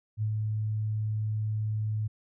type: tone with ADSR envelope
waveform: sine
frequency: 107.7 Hz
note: A2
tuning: 37 cents flat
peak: -25 dBFS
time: 0.17-2.08 s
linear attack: 51 ms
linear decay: 84 ms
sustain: -2 dB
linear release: 14 ms
effects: none